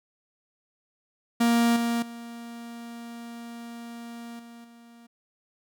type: tone with level steps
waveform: 45% pulse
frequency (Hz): 234.3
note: A#3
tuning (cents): +9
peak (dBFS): -19 / -24 / -38 / -44 / -49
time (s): 1.4-5.07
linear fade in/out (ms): 10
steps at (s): 1.76 / 2.02 / 4.39 / 4.64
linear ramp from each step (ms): 5
effects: none